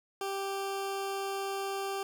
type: tone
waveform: 20% pulse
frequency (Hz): 392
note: G4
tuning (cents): 0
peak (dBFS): -28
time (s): 0.21-2.03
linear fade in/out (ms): 2
effects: none